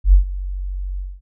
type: tone with ADSR envelope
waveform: sine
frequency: 46.76 Hz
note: F#1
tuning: 19 cents sharp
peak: -4 dBFS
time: 0.04-1.21 s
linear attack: 90 ms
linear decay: 110 ms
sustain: -18 dB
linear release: 220 ms
effects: none